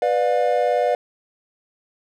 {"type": "chord", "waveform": "triangle", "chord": "B diminished", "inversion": "none", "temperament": "just", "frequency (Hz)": [493.9, 592.7, 711.2], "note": ["B4", "D5", "F5"], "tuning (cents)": [0, 16, 31], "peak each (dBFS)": -19, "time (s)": [0.02, 0.95], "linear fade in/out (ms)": 2, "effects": []}